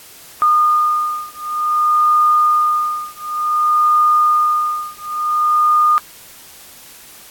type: beating tone pair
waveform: sine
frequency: 1220 / 1220.55 Hz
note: D#6 / D#6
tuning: -34 / -34 cents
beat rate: 0.55 Hz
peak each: -15 dBFS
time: 0.42-5.98 s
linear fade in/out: 0 ms
effects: white hiss -40 dBFS RMS until 7.3 s + AAC 64 kbps